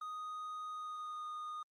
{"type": "tone with pitch glide", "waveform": "triangle", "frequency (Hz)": [1244.5, 1229.5], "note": ["D#6", "D#6"], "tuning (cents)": [0, -21], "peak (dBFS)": -39, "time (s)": [0.01, 1.63], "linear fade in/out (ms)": 5, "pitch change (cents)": -21, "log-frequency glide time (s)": [0.71, 1.26], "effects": ["Opus 24 kbps"]}